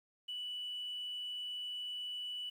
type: tone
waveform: sine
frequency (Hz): 2962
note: F#7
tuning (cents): +1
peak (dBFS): -38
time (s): 0.28-2.5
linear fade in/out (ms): 10
effects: tanh soft clip ceiling -34 dBFS + 11-bit